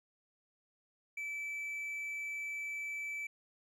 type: tone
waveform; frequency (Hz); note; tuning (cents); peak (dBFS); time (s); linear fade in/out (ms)
triangle; 2313; D7; -27; -36; 1.17-3.27; 5
effects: none